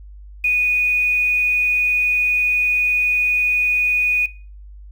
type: tone with quantisation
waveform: sine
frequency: 2473 Hz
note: D#7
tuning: 11 cents flat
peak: -14 dBFS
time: 0.44-4.26 s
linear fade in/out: 5 ms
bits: 7
effects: noise-tail reverb RT60 0.4 s tail -22 dB re dry + added 50 Hz sine -36 dBFS peak until 4.91 s